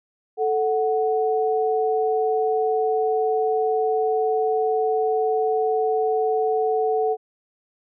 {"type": "tone pair together", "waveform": "sine", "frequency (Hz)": [439, 740], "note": ["A4", "F#5"], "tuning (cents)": [-4, 0], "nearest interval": "major sixth", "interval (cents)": 904, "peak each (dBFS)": [-20, -23], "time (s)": [0.37, 7.17], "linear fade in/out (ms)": 50, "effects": []}